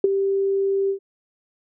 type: tone with ADSR envelope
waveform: sine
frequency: 392 Hz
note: G4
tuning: in tune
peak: -9 dBFS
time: 0.04-0.99 s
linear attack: 3 ms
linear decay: 18 ms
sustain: -9 dB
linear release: 94 ms
effects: none